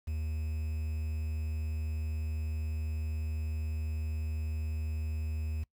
triangle tone with quantisation, 78 Hz, D#2, 5 cents sharp, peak -30 dBFS, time 0.07-5.64 s, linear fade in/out 10 ms, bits 9, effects noise-tail reverb RT60 0.1 s tail -22 dB re dry

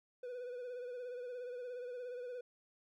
triangle tone with vibrato, 493.9 Hz, B4, in tune, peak -40 dBFS, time 0.23-2.41 s, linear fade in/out 5 ms, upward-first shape sine, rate 17 Hz, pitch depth 45 cents each way, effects none

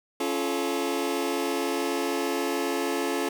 sawtooth chord, Db augmented, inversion none, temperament just, 277.2 / 346.5 / 433.1 Hz, Db4 / F4 / A4, 0 / -14 / -27 cents, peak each -26 dBFS, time 0.2-3.29 s, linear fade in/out 5 ms, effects 10-bit

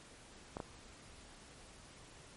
clicks, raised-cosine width 1 ms, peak -26 dBFS, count 2, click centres 0.569 / 0.602 s, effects pink hiss -57 dBFS RMS until 2.36 s + MP3 48 kbps

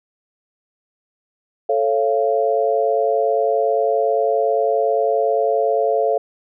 sine chord, A augmented, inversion none, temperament just, 440 / 550 / 687.5 Hz, A4 / C#5 / E#5, 0 / -14 / -27 cents, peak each -19 / -20 / -19 dBFS, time 1.69-6.18 s, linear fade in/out 5 ms, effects none

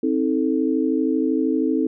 sine chord, A diminished, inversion first, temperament just, 264 / 316.8 / 440 Hz, C4 / Eb4 / A4, +16 / +31 / 0 cents, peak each -21 / -21 / -25 dBFS, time 0.03-1.87 s, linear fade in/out 5 ms, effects none

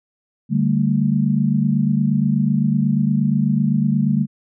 sine chord, D suspended fourth, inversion none, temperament equal with one note detuned, 146.83 / 196 / 224.2 Hz, D3 / G3 / A3, 0 / 0 / +33 cents, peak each -19 dBFS, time 0.49-4.27 s, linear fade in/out 50 ms, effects none

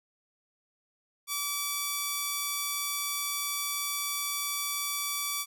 5% pulse tone, 1153 Hz, D6, 32 cents flat, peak -18 dBFS, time 1.27-5.46 s, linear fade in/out 50 ms, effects none

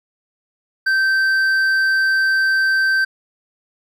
sine tone with hard clipping, 1555 Hz, G6, 14 cents flat, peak -15 dBFS, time 0.86-3.05 s, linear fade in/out 10 ms, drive 5 dB, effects none

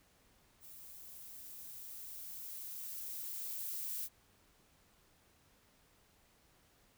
violet noise with level ramp, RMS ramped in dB -54 to -40 dBFS, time 0.6-4.09 s, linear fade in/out 50 ms, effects pink hiss -69 dBFS RMS until 6.97 s

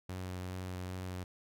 sawtooth tone with vibrato, 91.8 Hz, F#2, 13 cents flat, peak -35 dBFS, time 0.09-1.24 s, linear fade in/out 5 ms, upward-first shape sine, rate 2.5 Hz, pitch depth 14 cents each way, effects none

